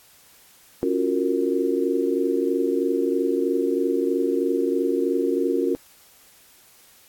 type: chord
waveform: sine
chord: Gb major seventh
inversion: second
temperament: just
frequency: 277.5 / 346.9 / 370 / 462.5 Hz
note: Db4 / F4 / Gb4 / Bb4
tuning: +2 / -12 / 0 / -14 cents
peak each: -25 dBFS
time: 0.83-5.75 s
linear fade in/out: 0 ms
effects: white hiss -53 dBFS RMS until 7.08 s + AAC 64 kbps